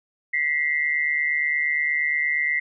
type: tone pair together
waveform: sine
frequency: 1944.5 / 2093 Hz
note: B6 / C7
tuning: -27 / 0 cents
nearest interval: minor second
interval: 127 cents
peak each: -23 dBFS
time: 0.33-2.6 s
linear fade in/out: 10 ms
effects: none